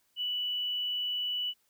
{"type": "tone with hard clipping", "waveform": "triangle", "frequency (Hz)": 2960, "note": "F#7", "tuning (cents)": 0, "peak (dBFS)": -30, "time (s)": [0.16, 1.54], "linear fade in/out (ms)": 50, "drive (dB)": 3, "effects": ["white hiss -72 dBFS RMS until 1.69 s"]}